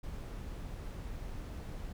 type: noise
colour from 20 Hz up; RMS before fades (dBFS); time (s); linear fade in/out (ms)
brown; -42; 0.03-1.93; 10
effects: none